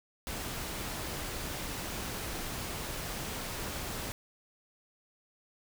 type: noise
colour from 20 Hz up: pink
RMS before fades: -38 dBFS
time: 0.27-4.12 s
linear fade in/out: 0 ms
effects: none